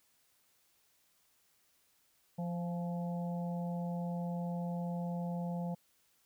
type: harmonic tone with a mistuned harmonic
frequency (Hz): 173.7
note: F3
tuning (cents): -9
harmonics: 1 / 3 / 4 / 5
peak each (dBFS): -35 / -45 / -47 / -49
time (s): 2.38-5.75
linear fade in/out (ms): 10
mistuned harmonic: 5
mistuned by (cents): -20
effects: white hiss -72 dBFS RMS until 6.25 s